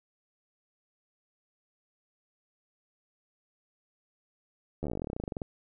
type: slowing click train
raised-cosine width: 2 ms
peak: -21 dBFS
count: 23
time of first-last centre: 4.83-5.418 s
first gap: 12 ms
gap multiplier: 1.07
effects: none